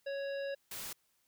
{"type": "harmonic tone", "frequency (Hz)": 555, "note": "C#5", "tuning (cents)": 2, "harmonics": [1, 3, 5, 7, 9], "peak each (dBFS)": [-36, -46, -52, -54, -58], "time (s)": [0.06, 0.55], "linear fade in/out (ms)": 10}
{"type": "noise", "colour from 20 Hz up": "white", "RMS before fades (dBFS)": -43, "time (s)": [0.71, 0.93], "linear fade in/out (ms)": 5}
{"effects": ["white hiss -75 dBFS RMS until 1.27 s"]}